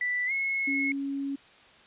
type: tone with pitch glide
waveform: sine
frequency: 1975.5 to 2179 Hz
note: B6 to C#7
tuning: 0 to -30 cents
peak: -26 dBFS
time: 0.01-0.92 s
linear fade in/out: 2 ms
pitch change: +170 cents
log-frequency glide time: 0.26-0.32 s
type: tone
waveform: sine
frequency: 277.2 Hz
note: C#4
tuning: in tune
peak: -29 dBFS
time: 0.67-1.36 s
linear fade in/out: 10 ms
effects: white hiss -55 dBFS RMS until 1.86 s + resampled to 8000 Hz